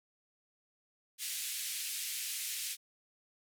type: band-pass noise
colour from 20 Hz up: white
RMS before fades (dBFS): -39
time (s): 1.18-2.77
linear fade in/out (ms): 50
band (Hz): 2100 to 13000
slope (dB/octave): 24
effects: none